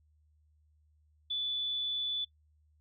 sine tone, 3472 Hz, A7, 24 cents flat, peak -31 dBFS, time 1.3-2.25 s, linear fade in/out 10 ms, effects noise-tail reverb RT60 0.1 s tail -20 dB re dry + added 76 Hz sine -65 dBFS peak until 2.8 s

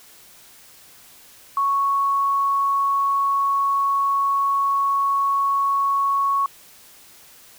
sine tone, 1108.7 Hz, C#6, in tune, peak -17 dBFS, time 1.57-6.46 s, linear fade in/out 2 ms, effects white hiss -48 dBFS RMS until 7.58 s

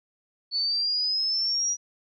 sine exponential sweep, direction up, 4435 to 5800 Hz, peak -23 dBFS, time 0.51-1.77 s, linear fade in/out 50 ms, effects none

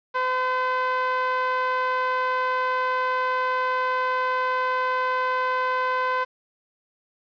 sawtooth tone with band-pass filter, 510 Hz, C5, 44 cents flat, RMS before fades -24 dBFS, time 0.14-6.25 s, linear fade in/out 20 ms, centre 1200 Hz, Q 2.3, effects resampled to 11025 Hz + 8-bit

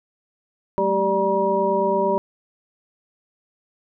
sine tone cluster, 189.7 / 218.5 / 390.4 / 589 / 956 Hz, F#3 / A3 / G4 / D5 / A#5, +43 / -12 / -7 / +5 / +43 cents, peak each -29 / -30 / -22 / -22 / -22 dBFS, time 0.78-2.18 s, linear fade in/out 0 ms, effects none

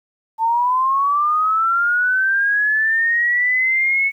sine linear sweep, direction up, 886 to 2216 Hz, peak -14 dBFS, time 0.38-4.12 s, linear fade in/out 50 ms, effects 9-bit

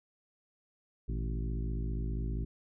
harmonic tone with a mistuned harmonic, 55 Hz, A1, in tune, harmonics 1 / 2 / 3 / 4 / 5 / 6 / 7, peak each -33 / -39 / -43 / -45 / -47 / -49 / -50 dBFS, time 1.08-2.45 s, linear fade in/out 10 ms, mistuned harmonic 2, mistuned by +140 cents, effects none

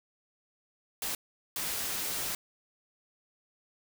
white noise bursts at uneven times, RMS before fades -34 dBFS, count 2, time 1.02-1.15 / 1.56-2.35 s, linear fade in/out 2 ms, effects none

